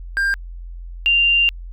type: tone pair in turn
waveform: triangle / sine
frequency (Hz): 1595 / 2784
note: G6 / F7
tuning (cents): +30 / -6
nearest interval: minor seventh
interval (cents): 964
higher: second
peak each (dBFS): -14 / -12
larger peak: second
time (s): 0.17-0.34 / 1.06-1.49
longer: second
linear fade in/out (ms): 0
effects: added 43 Hz sine -30 dBFS peak until 1.72 s